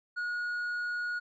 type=tone with tanh clipping; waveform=triangle; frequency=1448 Hz; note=F#6; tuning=38 cents flat; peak=-32 dBFS; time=0.16-1.2 s; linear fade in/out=20 ms; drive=8 dB; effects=none